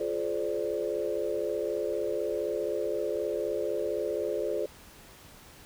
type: chord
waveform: sine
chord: D half-diminished seventh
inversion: first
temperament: equal with one note detuned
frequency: 349.2 / 424.5 / 523.3 / 587.3 Hz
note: F4 / Ab4 / C5 / D5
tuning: 0 / +38 / 0 / 0 cents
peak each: -35 / -32 / -34 / -34 dBFS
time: 0-4.66 s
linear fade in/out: 5 ms
effects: pink hiss -52 dBFS RMS until 5.65 s